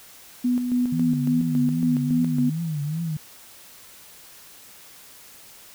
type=tone with tremolo; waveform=sine; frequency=246.9 Hz; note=B3; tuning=in tune; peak=-18 dBFS; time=0.44-2.5 s; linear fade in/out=10 ms; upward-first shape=square; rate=3.6 Hz; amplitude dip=45%
type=tone with vibrato; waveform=sine; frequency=155.56 Hz; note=D#3; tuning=in tune; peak=-24 dBFS; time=0.92-3.17 s; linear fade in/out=5 ms; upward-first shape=triangle; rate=2.5 Hz; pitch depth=160 cents each way
effects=white hiss -47 dBFS RMS until 5.74 s